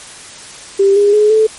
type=tone with pitch steps; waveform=sine; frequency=394.1 / 407.8 / 421.9 / 436.5 Hz; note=G4 / G#4 / G#4 / A4; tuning=+9 / -32 / +27 / -14 cents; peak=-6 dBFS; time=0.79-1.47 s; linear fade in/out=10 ms; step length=170 ms; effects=white hiss -33 dBFS RMS until 1.58 s + MP3 48 kbps